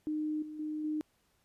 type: tone with level steps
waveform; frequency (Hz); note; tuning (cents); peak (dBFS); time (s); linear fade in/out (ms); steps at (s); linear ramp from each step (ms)
sine; 306.1; D#4; -28; -31 / -41 / -34 / -31; 0.07-1.01; 0; 0.42 / 0.59 / 0.84; 5
effects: pink hiss -73 dBFS RMS until 1.44 s + resampled to 32000 Hz